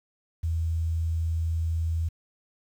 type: tone with quantisation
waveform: sine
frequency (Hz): 82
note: E2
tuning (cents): -9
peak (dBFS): -24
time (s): 0.43-2.09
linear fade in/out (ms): 10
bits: 9
effects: none